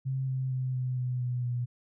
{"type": "tone with pitch steps", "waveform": "sine", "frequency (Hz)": [132.7, 130.87, 129.07, 127.29, 125.54, 123.81, 122.11], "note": ["C3", "C3", "C3", "C3", "B2", "B2", "B2"], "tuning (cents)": [25, 1, -23, -47, 29, 5, -19], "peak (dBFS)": -28, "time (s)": [0.05, 1.66], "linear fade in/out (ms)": 20, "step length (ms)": 230, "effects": []}